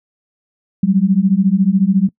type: beating tone pair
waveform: sine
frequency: 185 / 199 Hz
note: F#3 / G3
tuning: 0 / +26 cents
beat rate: 14 Hz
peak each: -13 dBFS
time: 0.83-2.09 s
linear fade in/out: 5 ms
effects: noise-tail reverb RT60 0.1 s tail -23 dB re dry